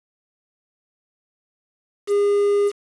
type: tone with quantisation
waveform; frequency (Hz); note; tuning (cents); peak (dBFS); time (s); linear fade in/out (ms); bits
triangle; 406.9; G#4; -35; -13; 2.07-2.72; 50; 6
effects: resampled to 24000 Hz